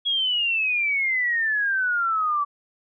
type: exponential sweep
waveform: sine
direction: down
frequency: 3342 to 1143 Hz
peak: -20 dBFS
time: 0.05-2.45 s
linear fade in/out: 20 ms
effects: none